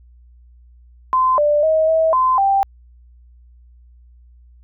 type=tone with pitch steps; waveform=sine; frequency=1031 / 591 / 633 / 644 / 1030 / 786 Hz; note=C6 / D5 / D#5 / E5 / C6 / G5; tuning=-26 / +11 / +30 / -41 / -28 / +4 cents; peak=-12 dBFS; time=1.13-2.63 s; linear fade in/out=0 ms; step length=250 ms; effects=added 60 Hz sine -44 dBFS peak until 4.63 s